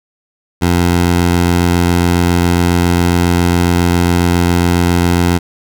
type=tone; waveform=15% pulse; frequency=87.31 Hz; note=F2; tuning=in tune; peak=-3 dBFS; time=0.61-5.39 s; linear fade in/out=20 ms; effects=none